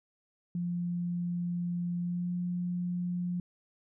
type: tone with pitch glide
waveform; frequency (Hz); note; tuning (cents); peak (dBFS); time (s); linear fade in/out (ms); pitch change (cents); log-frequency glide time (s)
sine; 174.61 to 177.15; F3 to F3; 0 to +25; -30; 0.55-3.4; 2; +25; 2-2.32
effects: none